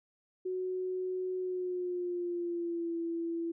sine tone with pitch glide, 369.5 to 334.9 Hz, F#4 to E4, -2 to +27 cents, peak -32 dBFS, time 0.45-3.52 s, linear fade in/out 10 ms, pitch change -171 cents, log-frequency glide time 1.38-2.97 s, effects none

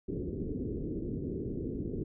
white low-pass noise, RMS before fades -36 dBFS, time 0.08-2.04 s, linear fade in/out 10 ms, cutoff 420 Hz, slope 48 dB/octave, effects none

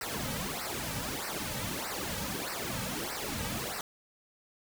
pink noise with flanger, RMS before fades -36 dBFS, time 0.01-3.81 s, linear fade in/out 2 ms, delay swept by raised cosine 0.29 to 2.89 ms, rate 1.6 Hz, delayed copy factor -0.85, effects none

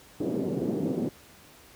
white band-pass noise, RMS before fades -29 dBFS, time 0.2-1.09 s, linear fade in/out 5 ms, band 140 to 420 Hz, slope 24 dB/octave, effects pink hiss -53 dBFS RMS until 1.75 s + high-pass 60 Hz 12 dB/octave

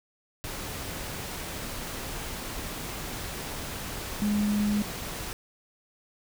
sine tone in noise, 207.7 Hz, G#3, in tune, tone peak -23 dBFS, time 4.22-4.82 s, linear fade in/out 0 ms, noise pink, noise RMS -36 dBFS, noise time 0.44-5.33 s, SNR +10 dB, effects none

